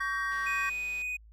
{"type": "chord", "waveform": "triangle", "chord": "G diminished", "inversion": "second", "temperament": "just", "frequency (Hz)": [1128.9, 1568, 1881.6], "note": ["Db6", "G6", "Bb6"], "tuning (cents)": [31, 0, 16], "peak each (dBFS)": [-32, -32, -32], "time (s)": [0, 0.7], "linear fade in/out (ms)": 10}
{"type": "click train", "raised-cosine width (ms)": 0.2, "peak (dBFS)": -36, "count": 138, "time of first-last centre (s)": [0.32, 1.019], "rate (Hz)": 196}
{"type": "tone", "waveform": "triangle", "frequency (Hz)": 2489, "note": "D#7", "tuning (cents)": 0, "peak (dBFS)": -30, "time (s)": [0.46, 1.17], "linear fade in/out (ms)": 10}
{"effects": ["added 54 Hz sine -51 dBFS peak until 1.32 s"]}